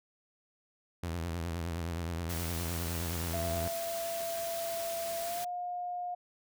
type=tone with vibrato; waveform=sawtooth; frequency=84.4 Hz; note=E2; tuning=41 cents sharp; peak=-30 dBFS; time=1.03-3.68 s; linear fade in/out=5 ms; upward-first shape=triangle; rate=9.6 Hz; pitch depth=100 cents each way
type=noise; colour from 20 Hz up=white; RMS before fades=-41 dBFS; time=2.29-5.45 s; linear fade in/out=10 ms
type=tone with pitch glide; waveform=sine; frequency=673 to 713 Hz; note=E5 to F5; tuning=+36 to +36 cents; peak=-34 dBFS; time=3.33-6.15 s; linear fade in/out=10 ms; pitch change=+100 cents; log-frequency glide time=5.18-5.47 s
effects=none